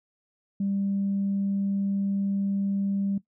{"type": "tone", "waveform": "sine", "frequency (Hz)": 197.8, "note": "G3", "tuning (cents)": 16, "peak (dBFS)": -23, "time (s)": [0.6, 3.18], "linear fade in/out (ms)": 5, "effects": ["noise-tail reverb RT60 0.1 s tail -17 dB re dry", "tanh soft clip ceiling -19 dBFS"]}